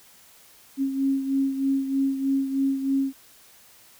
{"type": "beating tone pair", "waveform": "sine", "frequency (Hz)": [271, 274.2], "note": ["C#4", "C#4"], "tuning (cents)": [-39, -19], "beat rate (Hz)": 3.2, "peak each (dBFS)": [-22, -29], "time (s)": [0.77, 3.13], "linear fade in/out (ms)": 50, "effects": ["white hiss -53 dBFS RMS until 3.99 s"]}